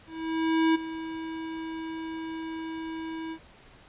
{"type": "tone with ADSR envelope", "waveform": "square", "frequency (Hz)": 323.4, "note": "E4", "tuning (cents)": -33, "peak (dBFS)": -20, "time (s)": [0.06, 3.39], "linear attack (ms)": 690, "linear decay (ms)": 14, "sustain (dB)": -14, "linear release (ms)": 71, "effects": ["pink hiss -54 dBFS RMS until 3.88 s", "resampled to 8000 Hz"]}